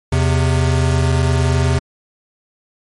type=tone pair together; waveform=square; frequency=82.38 / 130.81 Hz; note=E2 / C3; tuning=-1 / 0 cents; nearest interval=minor sixth; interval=801 cents; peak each=-16 dBFS; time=0.12-1.79 s; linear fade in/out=5 ms; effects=MP3 48 kbps